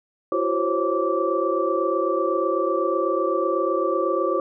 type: tone cluster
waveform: sine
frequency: 339.4 / 377.6 / 521 / 549 / 1163 Hz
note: F4 / F#4 / C5 / C#5 / D6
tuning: -49 / +35 / -7 / -17 / -17 cents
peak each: -26 dBFS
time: 0.32-4.4 s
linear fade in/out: 2 ms
effects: none